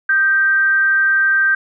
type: tone with frequency modulation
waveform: sine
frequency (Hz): 1568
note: G6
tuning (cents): 0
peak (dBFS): -11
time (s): 0.09-1.55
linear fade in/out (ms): 5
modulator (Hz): 321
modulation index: 0.27
effects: none